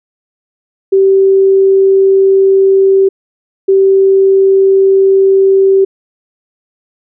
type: tone pair in turn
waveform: sine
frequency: 387.2 / 387.2 Hz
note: G4 / G4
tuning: -21 / -21 cents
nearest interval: unison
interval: 0 cents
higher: neither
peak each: -4 dBFS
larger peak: neither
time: 0.92-3.09 / 3.68-5.85 s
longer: neither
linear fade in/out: 10 ms
effects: none